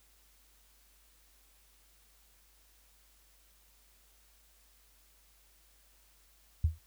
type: tone with exponential decay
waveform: sine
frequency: 80.1 Hz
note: E2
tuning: 49 cents flat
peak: -21 dBFS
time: 6.64-6.79 s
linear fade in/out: 5 ms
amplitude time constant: 32 ms
effects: added 50 Hz sine -66 dBFS peak until 6.86 s + white hiss -66 dBFS RMS until 6.86 s